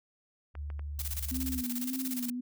sine tone with pitch glide, 72.9 to 71.19 Hz, D2 to C#2, -12 to +47 cents, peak -35 dBFS, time 0.54-1.63 s, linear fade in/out 50 ms, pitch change -41 cents, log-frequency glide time 1.02-1.12 s
clicks, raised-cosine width 0.5 ms, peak -33 dBFS, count 3, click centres 0.553 / 0.702 / 0.794 s
blue noise with tremolo, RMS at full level -36 dBFS, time 0.99-2.3 s, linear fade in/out 2 ms, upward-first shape square, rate 17 Hz, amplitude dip 75%
sine tone with vibrato, 252.7 Hz, B3, 40 cents sharp, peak -33 dBFS, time 1.31-2.41 s, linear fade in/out 10 ms, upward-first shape sine, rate 1.8 Hz, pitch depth 63 cents each way
effects none

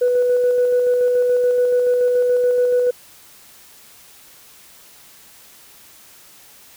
sine tone with tremolo, 493.5 Hz, B4, 1 cent flat, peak -11 dBFS, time 0.01-2.91 s, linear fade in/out 10 ms, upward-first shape square, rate 7 Hz, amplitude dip 25%, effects tanh soft clip ceiling -10 dBFS + white hiss -46 dBFS RMS until 6.76 s

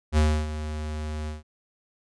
square tone with ADSR envelope, 76.5 Hz, D#2, 29 cents flat, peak -17 dBFS, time 0.12-1.43 s, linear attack 54 ms, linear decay 290 ms, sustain -13 dB, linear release 150 ms, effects resampled to 22050 Hz

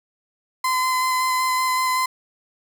35% pulse tone with vibrato, 1025 Hz, C6, 36 cents flat, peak -17 dBFS, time 0.64-2.06 s, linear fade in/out 5 ms, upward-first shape square, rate 5.3 Hz, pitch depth 9 cents each way, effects none

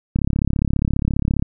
click train, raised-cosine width 5 ms, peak -6 dBFS, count 45, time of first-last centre 0.16-1.424 s, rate 34.8 Hz, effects none

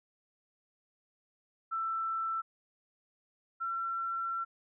sine tone pair in turn, 1332 / 1353.7 Hz, E6 / E6, +18 / +46 cents, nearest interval unison, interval 28 cents, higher second, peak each -31 / -32 dBFS, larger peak first, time 1.71-2.42 / 3.6-4.45 s, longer second, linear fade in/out 20 ms, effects none

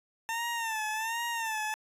20% pulse tone with vibrato, 899 Hz, A5, 37 cents sharp, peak -26 dBFS, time 0.29-1.74 s, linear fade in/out 0 ms, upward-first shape sine, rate 1.3 Hz, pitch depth 84 cents each way, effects resampled to 32000 Hz

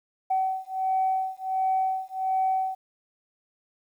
sine beating tone pair, 758 / 759.4 Hz, F#5 / F#5, +42 / +45 cents, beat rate 1.4 Hz, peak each -26 dBFS, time 0.3-2.75 s, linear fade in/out 10 ms, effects tanh soft clip ceiling -16 dBFS + 10-bit

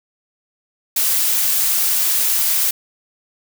blue noise, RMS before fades -17 dBFS, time 0.96-2.71 s, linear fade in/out 5 ms, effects none

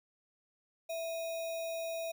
sine tone with sample-and-hold, 659.3 Hz, E5, in tune, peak -35 dBFS, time 0.89-2.12 s, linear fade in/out 10 ms, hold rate 3150 Hz, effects none

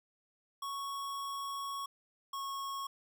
square tone pair in turn, 1108.7 / 1097.2 Hz, C#6 / C#6, 0 / -18 cents, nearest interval unison, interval 18 cents, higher first, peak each -38 / -38 dBFS, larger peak neither, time 0.62-1.86 / 2.33-2.87 s, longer first, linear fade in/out 5 ms, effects none

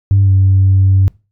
sine tone with pitch glide, 98.6 to 95.9 Hz, G2 to G2, +11 to -37 cents, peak -5 dBFS, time 0.11-1.08 s, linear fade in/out 0 ms, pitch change -48 cents, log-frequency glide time 0.23-0.31 s, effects noise-tail reverb RT60 0.3 s tail -23 dB re dry + tanh soft clip ceiling -3 dBFS

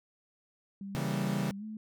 sine tone with pitch glide, 197.2 to 216.3 Hz, G3 to A3, +11 to -29 cents, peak -38 dBFS, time 0.81-1.77 s, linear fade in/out 2 ms, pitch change +160 cents, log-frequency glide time 1.57-1.64 s
40% pulse chord, C# diminished seventh, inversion none, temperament equal, 138.59 / 164.81 / 196 / 233.1 Hz, C#3 / E3 / G3 / Bb3, 0 / 0 / 0 / 0 cents, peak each -34 / -35 / -36 / -39 dBFS, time 0.95-1.51 s, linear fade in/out 0 ms
effects none

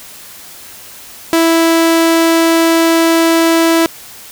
sawtooth tone, 329.6 Hz, E4, in tune, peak -4 dBFS, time 1.33-3.86 s, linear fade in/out 0 ms, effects white hiss -34 dBFS RMS until 4.31 s

